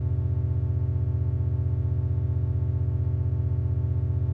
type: chord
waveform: triangle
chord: E minor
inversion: none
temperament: equal with one note detuned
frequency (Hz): 82.41 / 98 / 125.05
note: E2 / G2 / B2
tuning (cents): 0 / 0 / +22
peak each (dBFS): -25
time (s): 0-4.33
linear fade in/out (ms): 10
effects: none